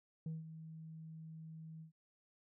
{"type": "tone with ADSR envelope", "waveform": "sine", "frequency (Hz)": 160, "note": "D#3", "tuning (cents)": 49, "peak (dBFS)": -36, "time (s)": [0.26, 1.92], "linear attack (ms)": 3, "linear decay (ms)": 170, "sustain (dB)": -12, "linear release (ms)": 110, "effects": ["tanh soft clip ceiling -38 dBFS"]}